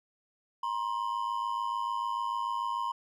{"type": "ring-modulated tone", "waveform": "triangle", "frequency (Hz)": 1004, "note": "B5", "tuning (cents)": 28, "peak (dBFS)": -25, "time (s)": [0.63, 2.92], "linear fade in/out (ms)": 5, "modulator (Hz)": 53.4, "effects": []}